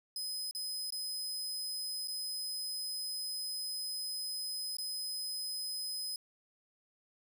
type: tone with dropouts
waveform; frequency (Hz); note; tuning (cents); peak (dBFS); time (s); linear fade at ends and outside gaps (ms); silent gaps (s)
sawtooth; 5040; D#8; +21; -34; 0.16-6.16; 2; 0.511-0.549 / 0.905-0.923 / 2.075-2.081 / 4.769-4.784
effects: none